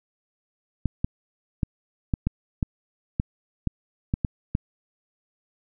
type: clicks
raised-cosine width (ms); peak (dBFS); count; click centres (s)
5; -10; 11; 0.857 / 1.045 / 1.632 / 2.138 / 2.27 / 2.628 / 3.199 / 3.673 / 4.139 / 4.248 / 4.551
effects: none

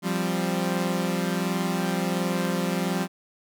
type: chord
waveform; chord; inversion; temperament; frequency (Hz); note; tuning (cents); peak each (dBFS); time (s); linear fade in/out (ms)
sawtooth; F suspended second; none; equal; 174.61 / 196 / 261.6; F3 / G3 / C4; 0 / 0 / 0; -23 / -24 / -28; 0.02-3.08; 50
effects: none

